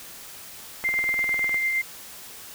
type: click train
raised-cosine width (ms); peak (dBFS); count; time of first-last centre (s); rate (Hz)
0.5; -19; 15; 0.84-1.544; 19.9
type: tone with tremolo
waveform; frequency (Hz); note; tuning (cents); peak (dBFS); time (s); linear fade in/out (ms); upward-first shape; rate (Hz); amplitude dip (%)
sine; 2093; C7; 0; -20; 0.84-1.82; 10; triangle; 8.8; 35
effects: white hiss -42 dBFS RMS until 2.54 s